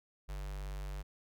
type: tone with notch filter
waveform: square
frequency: 49 Hz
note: G1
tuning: in tune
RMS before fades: -41 dBFS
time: 0.28-1.03 s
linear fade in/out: 20 ms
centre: 270 Hz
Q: 1.1
effects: none